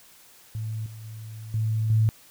sine tone with level steps, 110 Hz, A2, in tune, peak -28 / -38 / -36 / -22 / -17 dBFS, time 0.55-2.09 s, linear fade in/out 0 ms, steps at 0.86 / 1.04 / 1.54 / 1.9 s, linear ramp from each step 2 ms, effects white hiss -53 dBFS RMS until 2.3 s

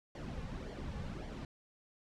brown noise with flanger, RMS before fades -43 dBFS, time 0.15-1.45 s, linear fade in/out 2 ms, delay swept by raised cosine 0.76 to 3.16 ms, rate 1.8 Hz, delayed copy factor -0.6, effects low-pass 6000 Hz 12 dB/octave

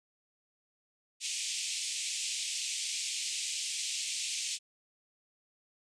white band-pass noise, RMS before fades -36 dBFS, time 1.2-4.59 s, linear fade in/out 50 ms, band 2300 to 8600 Hz, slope 48 dB/octave, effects none

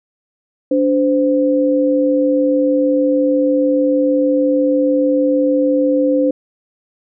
sine tone pair together, 289.6 / 516 Hz, D4 / C5, -24 / -24 cents, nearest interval minor seventh, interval 1000 cents, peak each -14 dBFS, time 0.71-6.31 s, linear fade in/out 5 ms, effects none

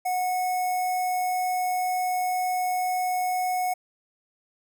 square tone with notch filter, 733 Hz, F#5, 16 cents flat, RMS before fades -26 dBFS, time 0.05-3.74 s, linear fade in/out 10 ms, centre 3600 Hz, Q 0.81, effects none

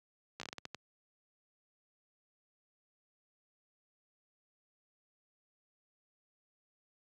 slowing click train, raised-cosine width 0.2 ms, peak -24 dBFS, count 9, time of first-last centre 0.4-0.747 s, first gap 14 ms, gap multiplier 1.31, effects high-pass 100 Hz 12 dB/octave

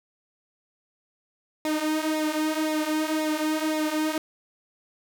sawtooth tone with flanger, 310 Hz, D#4, 6 cents flat, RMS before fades -26 dBFS, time 1.65-4.18 s, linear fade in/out 2 ms, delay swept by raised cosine 0.65 to 4.75 ms, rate 1.9 Hz, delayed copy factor -0.7, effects none

